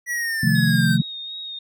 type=exponential sweep; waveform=square; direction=down; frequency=1952 to 1531 Hz; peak=-23 dBFS; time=0.06-0.98 s; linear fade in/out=50 ms
type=chord; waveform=sine; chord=F dominant seventh; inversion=second; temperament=equal; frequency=130.81 / 155.56 / 174.61 / 220 Hz; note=C3 / Eb3 / F3 / A3; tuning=0 / 0 / 0 / 0 cents; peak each=-21 dBFS; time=0.43-1.02 s; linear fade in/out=5 ms
type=tone with vibrato; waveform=sine; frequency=3729 Hz; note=A#7; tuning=in tune; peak=-30 dBFS; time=0.55-1.59 s; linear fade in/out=5 ms; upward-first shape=sine; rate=2.7 Hz; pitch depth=25 cents each way
effects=none